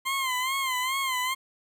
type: tone with vibrato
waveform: 20% pulse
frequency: 1045 Hz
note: C6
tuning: 2 cents flat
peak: -21 dBFS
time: 0.05-1.35 s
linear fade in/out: 20 ms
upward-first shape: sine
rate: 2.4 Hz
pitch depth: 80 cents each way
effects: 9-bit